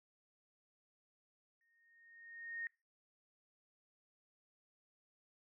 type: tone with exponential growth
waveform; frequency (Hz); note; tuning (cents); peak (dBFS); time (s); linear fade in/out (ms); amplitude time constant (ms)
sine; 1851; A#6; -13; -38; 1.61-2.67; 1; 230
effects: noise-tail reverb RT60 0.3 s tail -24 dB re dry